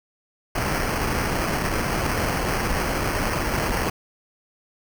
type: noise with sample-and-hold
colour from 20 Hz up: pink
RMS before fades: -24 dBFS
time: 0.55-3.9 s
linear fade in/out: 5 ms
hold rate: 3675 Hz
effects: none

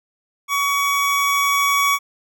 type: tone with level ramp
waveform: 25% pulse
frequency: 1128 Hz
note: C#6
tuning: 30 cents sharp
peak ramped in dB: -14 to -11 dBFS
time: 0.48-1.99 s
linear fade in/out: 50 ms
effects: none

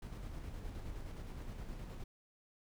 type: noise with tremolo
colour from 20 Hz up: brown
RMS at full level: -44 dBFS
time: 0.02-2.04 s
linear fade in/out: 5 ms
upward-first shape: square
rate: 9.6 Hz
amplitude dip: 30%
effects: none

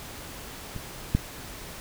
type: clicks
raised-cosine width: 5 ms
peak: -22 / -8 dBFS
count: 2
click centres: 0.763 / 1.15 s
effects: pink hiss -41 dBFS RMS until 1.8 s

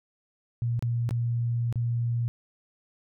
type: tone with dropouts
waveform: sine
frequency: 118.3 Hz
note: A#2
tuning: 26 cents sharp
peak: -24 dBFS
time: 0.62-2.28 s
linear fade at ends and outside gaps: 0 ms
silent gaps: 0.793-0.825 / 1.091-1.109 / 1.726-1.757 s
effects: none

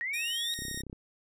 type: linear sweep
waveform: sine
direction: up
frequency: 1843 to 3834 Hz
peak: -31 dBFS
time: 0.01-0.54 s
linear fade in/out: 0 ms
type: tone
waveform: 10% pulse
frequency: 1864.7 Hz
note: A#6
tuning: in tune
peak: -27 dBFS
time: 0.13-0.82 s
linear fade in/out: 10 ms
type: clicks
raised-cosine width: 3 ms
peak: -29 dBFS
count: 12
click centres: 0.59 / 0.621 / 0.652 / 0.683 / 0.713 / 0.745 / 0.775 / 0.806 / 0.836 / 0.867 / 0.898 / 0.929 s
effects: none

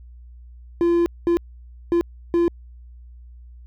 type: tone bursts at uneven times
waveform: triangle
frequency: 342.8 Hz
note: F4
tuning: 32 cents flat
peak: -13 dBFS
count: 4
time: 0.81-1.06 / 1.27-1.37 / 1.92-2.01 / 2.34-2.48 s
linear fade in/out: 0 ms
effects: added 60 Hz sine -40 dBFS peak until 3.66 s

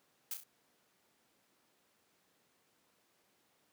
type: noise with echo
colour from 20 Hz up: blue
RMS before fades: -39 dBFS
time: 0.31-0.34 s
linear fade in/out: 2 ms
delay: 32 ms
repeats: 3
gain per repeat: -6 dB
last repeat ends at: 0.436 s
effects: pink hiss -73 dBFS RMS until 3.72 s + high-pass 200 Hz 12 dB/octave

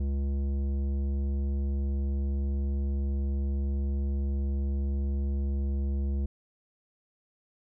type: tone with tanh clipping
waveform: sine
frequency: 69.2 Hz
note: C#2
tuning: 2 cents flat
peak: -28 dBFS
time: 0-6.26 s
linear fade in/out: 5 ms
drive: 12 dB
effects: none

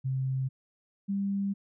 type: tone pair in turn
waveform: sine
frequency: 132 / 198.26 Hz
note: C3 / G3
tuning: +16 / +20 cents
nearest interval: perfect fifth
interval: 704 cents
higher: second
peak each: -27 dBFS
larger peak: neither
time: 0.04-0.49 / 1.08-1.54 s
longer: second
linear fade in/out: 20 ms
effects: none

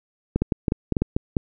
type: clicks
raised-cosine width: 3 ms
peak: -7 dBFS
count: 10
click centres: 0.36 / 0.42 / 0.522 / 0.682 / 0.721 / 0.923 / 0.968 / 1.02 / 1.165 / 1.368 s
effects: none

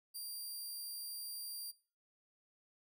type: tone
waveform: 10% pulse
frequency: 4743 Hz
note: D8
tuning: 16 cents sharp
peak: -36 dBFS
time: 0.14-1.72 s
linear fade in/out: 20 ms
effects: noise-tail reverb RT60 0.4 s tail -23 dB re dry

